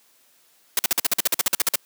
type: noise bursts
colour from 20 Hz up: white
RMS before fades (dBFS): -19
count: 15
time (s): 0.77-1.757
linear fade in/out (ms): 2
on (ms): 21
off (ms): 48
effects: white hiss -59 dBFS RMS until 1.85 s + high-pass 200 Hz 12 dB/octave

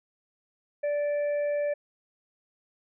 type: harmonic tone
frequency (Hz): 584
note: D5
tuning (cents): -10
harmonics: 1 / 3 / 4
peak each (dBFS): -25 / -42 / -46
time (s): 0.83-1.74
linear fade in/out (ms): 10
effects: none

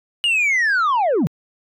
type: linear sweep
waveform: sine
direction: down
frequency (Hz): 2900 to 127.6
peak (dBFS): -12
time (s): 0.24-1.27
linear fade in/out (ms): 0
effects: tanh soft clip ceiling -14 dBFS

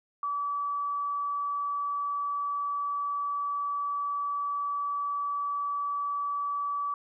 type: tone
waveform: sine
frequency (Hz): 1149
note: D6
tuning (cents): -38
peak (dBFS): -28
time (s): 0.23-6.94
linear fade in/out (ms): 2
effects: none

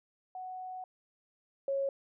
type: tone pair in turn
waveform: sine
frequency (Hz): 742 / 549.3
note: F#5 / C#5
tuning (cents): +5 / -16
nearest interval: perfect fourth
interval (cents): 521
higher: first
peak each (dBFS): -39 / -29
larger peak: second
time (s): 0.35-0.84 / 1.68-1.89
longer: first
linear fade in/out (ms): 2
effects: none

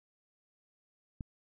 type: click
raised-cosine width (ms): 5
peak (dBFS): -27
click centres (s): 1.208
effects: none

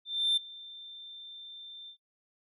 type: tone with ADSR envelope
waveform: sine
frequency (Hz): 3572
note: A7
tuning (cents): +25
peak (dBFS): -21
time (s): 0.05-1.97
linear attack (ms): 320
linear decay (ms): 7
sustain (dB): -23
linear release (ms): 86
effects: noise-tail reverb RT60 0.1 s tail -20 dB re dry + tanh soft clip ceiling -22 dBFS

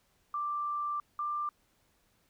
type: tone pair in turn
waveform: sine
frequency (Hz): 1178 / 1186.2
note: D6 / D6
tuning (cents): +5 / +17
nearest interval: unison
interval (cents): 12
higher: second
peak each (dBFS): -31 / -31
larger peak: neither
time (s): 0.34-1 / 1.19-1.49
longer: first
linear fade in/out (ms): 2
effects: pink hiss -71 dBFS RMS until 2.29 s

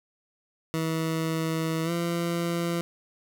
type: tone with pitch glide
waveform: 20% pulse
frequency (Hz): 161.5 to 170.41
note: E3 to F3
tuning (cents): -35 to -42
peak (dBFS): -21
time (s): 0.74-2.81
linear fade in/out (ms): 0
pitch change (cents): +93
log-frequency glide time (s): 1.84-1.91
effects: none

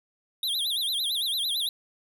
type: tone with vibrato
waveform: square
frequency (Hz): 3600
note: A7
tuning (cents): +39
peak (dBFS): -26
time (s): 0.43-1.69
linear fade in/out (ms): 2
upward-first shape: sine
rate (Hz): 8.9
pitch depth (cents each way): 210
effects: none

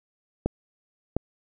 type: clicks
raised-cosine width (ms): 2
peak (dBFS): -10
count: 2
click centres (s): 0.46 / 1.166
effects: none

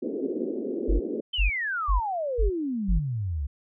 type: band-pass noise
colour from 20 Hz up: pink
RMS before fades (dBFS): -30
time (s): 0.02-1.21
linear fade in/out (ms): 10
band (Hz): 240 to 480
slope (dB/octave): 48
type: tone bursts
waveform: sine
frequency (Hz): 48.01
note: G1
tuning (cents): -35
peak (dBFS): -19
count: 5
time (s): 0.88-3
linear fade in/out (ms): 20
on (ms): 120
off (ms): 380
type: exponential sweep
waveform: sine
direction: down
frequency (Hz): 3136 to 65.41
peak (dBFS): -26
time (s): 1.33-3.47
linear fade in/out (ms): 10
effects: none

